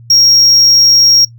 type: tone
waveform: triangle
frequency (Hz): 5588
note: F8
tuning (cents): 0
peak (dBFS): -3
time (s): 0.1-1.25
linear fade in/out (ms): 5
effects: noise-tail reverb RT60 0.1 s tail -20 dB re dry + added 117 Hz sine -33 dBFS peak until 1.38 s